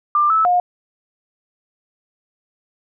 sine tone with pitch steps, 1190 / 1307 / 715 Hz, D6 / E6 / F5, +22 / -15 / +41 cents, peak -12 dBFS, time 0.15-0.6 s, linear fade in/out 2 ms, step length 150 ms, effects none

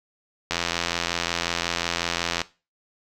click train, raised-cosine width 0.2 ms, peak -6 dBFS, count 164, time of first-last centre 0.51-2.416 s, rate 85.5 Hz, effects noise-tail reverb RT60 0.3 s tail -18 dB re dry

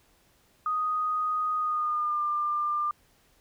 sine tone with pitch glide, 1244.5 to 1195.2 Hz, D#6 to D6, 0 to +30 cents, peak -25 dBFS, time 0.66-2.91 s, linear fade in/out 2 ms, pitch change -70 cents, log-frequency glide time 1.57-2.23 s, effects pink hiss -64 dBFS RMS until 3.4 s

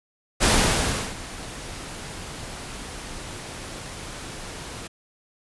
pink noise with ADSR envelope, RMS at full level -17 dBFS, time 0.4-4.88 s, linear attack 31 ms, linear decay 710 ms, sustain -19 dB, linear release 14 ms, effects resampled to 24000 Hz

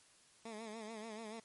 15% pulse tone with vibrato, 220 Hz, A3, in tune, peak -39 dBFS, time 0.45-1.4 s, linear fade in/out 5 ms, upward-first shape sine, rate 6.9 Hz, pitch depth 81 cents each way, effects white hiss -66 dBFS RMS until 1.44 s + MP3 48 kbps

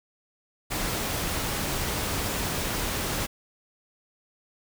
pink noise, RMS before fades -29 dBFS, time 0.7-3.27 s, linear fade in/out 20 ms, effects none

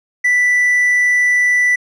triangle tone with hard clipping, 1975.5 Hz, B6, in tune, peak -11 dBFS, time 0.24-1.76 s, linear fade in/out 10 ms, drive 5 dB, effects resampled to 22050 Hz

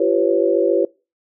sine tone cluster, 342.2 / 389.5 / 496.6 / 551 Hz, F4 / G4 / B4 / C#5, -35 / -11 / +9 / -11 cents, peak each -19 dBFS, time 0-0.85 s, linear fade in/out 5 ms, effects noise-tail reverb RT60 0.3 s tail -23 dB re dry

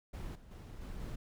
brown noise with level steps, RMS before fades -42 / -55 / -48 / -44 / -42 dBFS, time 0.13-1.16 s, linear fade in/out 10 ms, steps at 0.35 / 0.51 / 0.81 / 1 s, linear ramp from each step 5 ms, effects none

